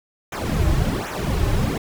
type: noise with flanger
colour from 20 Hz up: brown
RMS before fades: -21 dBFS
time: 0.32-1.78 s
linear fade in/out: 5 ms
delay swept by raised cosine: 0.21 to 4.31 ms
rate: 1.3 Hz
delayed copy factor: -1
effects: none